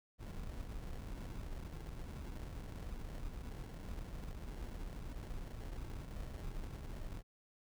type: noise with sample-and-hold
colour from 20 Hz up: brown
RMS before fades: -45 dBFS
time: 0.18-7.23 s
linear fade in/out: 50 ms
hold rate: 1225 Hz
effects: none